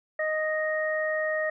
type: harmonic tone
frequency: 622 Hz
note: D#5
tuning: 1 cent flat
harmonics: 1 / 2 / 3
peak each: -27 / -38 / -29 dBFS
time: 0.19-1.5 s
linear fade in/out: 5 ms
effects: none